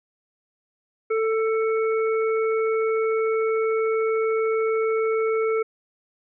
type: harmonic tone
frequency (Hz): 443.3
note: A4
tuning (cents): +13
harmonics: 1 / 3 / 5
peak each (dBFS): -20 / -30 / -34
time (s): 1.1-5.63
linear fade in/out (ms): 10
effects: none